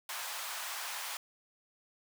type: high-pass noise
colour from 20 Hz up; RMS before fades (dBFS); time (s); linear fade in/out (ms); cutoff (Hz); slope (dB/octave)
pink; -40; 0.09-1.17; 2; 800; 24
effects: none